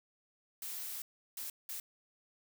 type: noise bursts at uneven times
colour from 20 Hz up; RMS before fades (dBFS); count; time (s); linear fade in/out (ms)
blue; -42; 3; 0.62-1.02 / 1.37-1.5 / 1.69-1.8; 2
effects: none